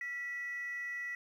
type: tone with frequency modulation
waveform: sine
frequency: 1950 Hz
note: B6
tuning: 23 cents flat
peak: -36 dBFS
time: 0.01-1.15 s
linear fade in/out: 2 ms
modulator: 575 Hz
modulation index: 0.24
effects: tanh soft clip ceiling -32 dBFS + 11-bit

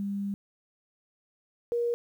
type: tone pair in turn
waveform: sine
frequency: 200 / 474 Hz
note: G3 / A#4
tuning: +35 / +29 cents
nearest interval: octave + minor third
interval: 1494 cents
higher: second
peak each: -29 / -25 dBFS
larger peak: second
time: 0-0.34 / 1.72-1.94 s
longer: first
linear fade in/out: 0 ms
effects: 10-bit

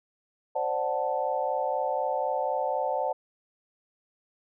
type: chord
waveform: sine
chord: D dominant seventh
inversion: third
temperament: equal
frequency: 523.3 / 587.3 / 740 / 880 Hz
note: C5 / D5 / F#5 / A5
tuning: 0 / 0 / 0 / 0 cents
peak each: -31 dBFS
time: 0.55-3.13 s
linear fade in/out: 10 ms
effects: none

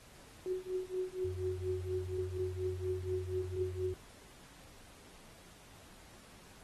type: tone with tremolo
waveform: sine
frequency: 370 Hz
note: F#4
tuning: in tune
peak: -31 dBFS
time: 0.46-3.94 s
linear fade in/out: 0 ms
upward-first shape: triangle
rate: 4.2 Hz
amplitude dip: 100%
type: tone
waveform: sine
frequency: 90.9 Hz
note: F#2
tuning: 30 cents flat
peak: -39 dBFS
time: 1.24-3.94 s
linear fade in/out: 10 ms
effects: pink hiss -58 dBFS RMS until 6.63 s + AAC 32 kbps

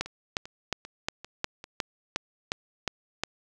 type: two click trains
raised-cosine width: 0.2 ms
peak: -24 / -10 dBFS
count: 5 / 10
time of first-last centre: 0.06-1.641 / 0.01-3.236 s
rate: 2.53 / 2.79 Hz
effects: none

